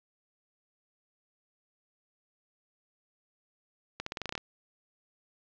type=accelerating click train; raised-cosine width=0.2 ms; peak=-17 dBFS; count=10; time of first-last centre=4-4.378 s; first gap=64 ms; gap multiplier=0.89; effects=low-pass 5000 Hz 12 dB/octave + 9-bit